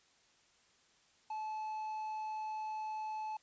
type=tone with quantisation; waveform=triangle; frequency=865 Hz; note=A5; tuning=30 cents flat; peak=-36 dBFS; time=1.3-3.37 s; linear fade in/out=5 ms; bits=10; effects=white hiss -69 dBFS RMS until 3.42 s + resampled to 16000 Hz